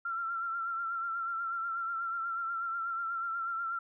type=tone with vibrato; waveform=sine; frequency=1360 Hz; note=F6; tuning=46 cents flat; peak=-32 dBFS; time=0.05-3.79 s; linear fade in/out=5 ms; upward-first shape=sine; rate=8.2 Hz; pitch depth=44 cents each way; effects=none